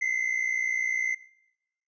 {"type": "tone pair together", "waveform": "triangle", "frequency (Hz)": [2033, 2093], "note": ["B6", "C7"], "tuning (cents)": [50, 0], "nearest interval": "minor second", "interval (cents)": 50, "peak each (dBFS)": -26, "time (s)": [0.01, 1.15], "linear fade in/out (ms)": 10, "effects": ["noise-tail reverb RT60 0.8 s tail -20 dB re dry", "resampled to 16000 Hz"]}